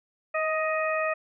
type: harmonic tone with a mistuned harmonic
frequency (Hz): 625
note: D#5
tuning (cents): +8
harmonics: 1 / 2 / 3 / 4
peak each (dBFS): -27 / -30 / -32 / -33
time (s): 0.34-1.14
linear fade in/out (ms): 10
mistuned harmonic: 1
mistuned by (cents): +17
effects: none